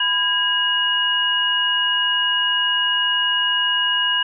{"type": "tone cluster", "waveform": "sine", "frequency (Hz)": [998, 1633, 2878], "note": ["B5", "G#6", "F#7"], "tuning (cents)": [18, -30, -49], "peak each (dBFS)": [-26, -22, -18], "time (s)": [0, 4.23], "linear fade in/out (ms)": 5, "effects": []}